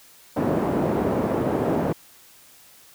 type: band-pass noise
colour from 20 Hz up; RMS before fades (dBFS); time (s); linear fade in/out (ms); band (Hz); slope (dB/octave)
pink; -23; 0.36-1.93; 10; 190 to 620; 12
effects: white hiss -51 dBFS RMS until 2.94 s